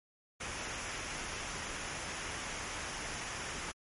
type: noise with comb filter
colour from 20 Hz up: pink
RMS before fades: -40 dBFS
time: 0.4-3.72 s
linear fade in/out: 10 ms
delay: 0.24 ms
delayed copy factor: -0.5
effects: low-pass 9000 Hz 12 dB/octave + MP3 48 kbps